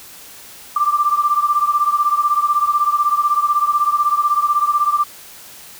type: beating tone pair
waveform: sine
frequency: 1177 / 1193 Hz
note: D6 / D6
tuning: +3 / +27 cents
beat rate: 16 Hz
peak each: -15 / -18 dBFS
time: 0.76-5.04 s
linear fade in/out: 5 ms
effects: white hiss -39 dBFS RMS until 5.79 s